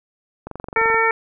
click train, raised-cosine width 1 ms, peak -17 dBFS, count 12, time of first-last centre 0.47-0.944 s, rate 23.2 Hz
harmonic tone, 451.2 Hz, A4, 44 cents sharp, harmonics 1 / 2 / 3 / 4 / 5, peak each -21 / -21 / -21 / -21 / -21 dBFS, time 0.76-1.11 s, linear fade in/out 2 ms
effects none

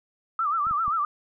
sine tone with vibrato, 1250 Hz, D#6, 8 cents sharp, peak -22 dBFS, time 0.39-1.05 s, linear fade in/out 2 ms, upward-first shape sine, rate 7.6 Hz, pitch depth 140 cents each way
clicks, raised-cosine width 5 ms, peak -32 / -29 / -28 dBFS, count 3, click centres 0.669 / 0.711 / 0.88 s
effects none

